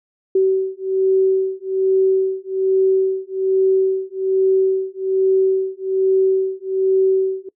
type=beating tone pair; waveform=sine; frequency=380.6 / 381.8 Hz; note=F#4 / G4; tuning=+49 / -46 cents; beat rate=1.2 Hz; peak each=-17 dBFS; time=0.35-7.49 s; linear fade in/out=5 ms; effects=noise-tail reverb RT60 0.1 s tail -22 dB re dry